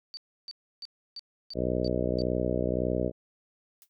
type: tone bursts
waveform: sine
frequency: 4600 Hz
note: D8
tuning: 37 cents flat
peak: -37 dBFS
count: 7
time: 0.14-2.217 s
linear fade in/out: 0 ms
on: 31 ms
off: 310 ms
type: harmonic tone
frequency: 61.74 Hz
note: B1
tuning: in tune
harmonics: 1 / 2 / 3 / 4 / 5 / 6 / 7 / 8 / 9 / 10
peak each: -35 / -35 / -35 / -35 / -35 / -35 / -35 / -35 / -35 / -35 dBFS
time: 1.54-3.12 s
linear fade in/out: 50 ms
type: noise with exponential decay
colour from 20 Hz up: blue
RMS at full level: -49 dBFS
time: 3.82-3.89 s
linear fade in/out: 0 ms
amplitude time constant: 15 ms
effects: none